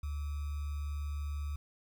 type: tone with sample-and-hold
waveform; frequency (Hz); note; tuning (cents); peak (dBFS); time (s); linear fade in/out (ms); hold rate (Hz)
sine; 73; D2; -10; -34; 0.03-1.56; 5; 1225
effects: none